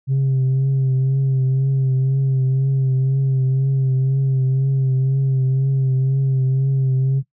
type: tone with vibrato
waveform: sine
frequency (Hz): 133.2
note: C3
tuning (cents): +31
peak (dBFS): -12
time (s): 0.07-7.23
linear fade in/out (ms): 50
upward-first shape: triangle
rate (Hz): 2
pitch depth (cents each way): 39
effects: noise-tail reverb RT60 0.1 s tail -18 dB re dry + tanh soft clip ceiling -13 dBFS